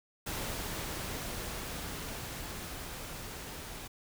pink noise with level ramp, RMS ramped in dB -37 to -44 dBFS, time 0.26-3.88 s, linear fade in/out 10 ms, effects none

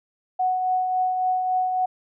sine tone with tremolo, 740 Hz, F#5, in tune, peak -18 dBFS, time 0.39-1.86 s, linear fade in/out 10 ms, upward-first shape triangle, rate 3.6 Hz, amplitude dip 40%, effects none

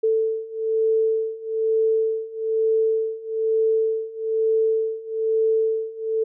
sine beating tone pair, 442.6 / 443.7 Hz, A4 / A4, +10 / +14 cents, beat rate 1.1 Hz, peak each -23 / -21 dBFS, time 0.03-6.24 s, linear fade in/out 10 ms, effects none

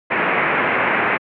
white low-pass noise, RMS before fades -18 dBFS, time 0.1-1.18 s, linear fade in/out 20 ms, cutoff 2400 Hz, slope 48 dB/octave, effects high-pass 200 Hz 12 dB/octave

